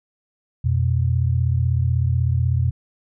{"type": "tone pair together", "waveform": "sine", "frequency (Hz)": [87.31, 123.47], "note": ["F2", "B2"], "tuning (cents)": [0, 0], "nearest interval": "tritone", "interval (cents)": 600, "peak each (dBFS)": [-19, -19], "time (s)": [0.64, 2.71], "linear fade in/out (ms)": 10, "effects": []}